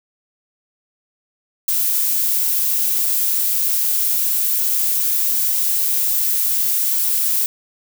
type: noise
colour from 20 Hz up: violet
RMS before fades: -18 dBFS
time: 1.68-7.46 s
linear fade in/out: 2 ms
effects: none